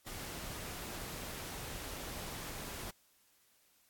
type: noise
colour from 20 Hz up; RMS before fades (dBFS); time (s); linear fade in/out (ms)
pink; -44; 0.06-2.91; 10
effects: white hiss -70 dBFS RMS until 3.89 s + AAC 64 kbps